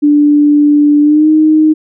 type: tone with pitch glide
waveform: sine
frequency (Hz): 293.7 to 310.4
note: D4 to D#4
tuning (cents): 0 to -4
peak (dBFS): -4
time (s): 0.02-1.74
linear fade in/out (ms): 20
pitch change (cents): +96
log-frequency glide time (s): 1.01-1.29
effects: none